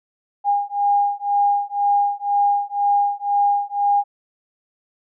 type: beating tone pair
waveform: sine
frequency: 811 / 813 Hz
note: G#5 / G#5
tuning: -41 / -37 cents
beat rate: 2 Hz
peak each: -19 dBFS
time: 0.44-4.04 s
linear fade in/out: 50 ms
effects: none